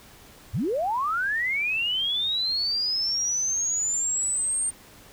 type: linear sweep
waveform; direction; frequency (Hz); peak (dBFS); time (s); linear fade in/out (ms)
sine; up; 69.3 to 8790; -23; 0.53-4.71; 20
effects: pink hiss -50 dBFS RMS until 5.12 s